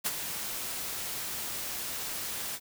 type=noise with ADSR envelope; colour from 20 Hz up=white; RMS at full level=-28 dBFS; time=0.04-2.6 s; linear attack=23 ms; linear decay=36 ms; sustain=-8 dB; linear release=59 ms; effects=none